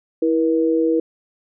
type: tone pair together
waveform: sine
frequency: 326.8 / 479.2 Hz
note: E4 / A#4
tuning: -15 / +48 cents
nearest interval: perfect fifth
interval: 663 cents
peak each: -17 / -18 dBFS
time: 0.22-1 s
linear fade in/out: 5 ms
effects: none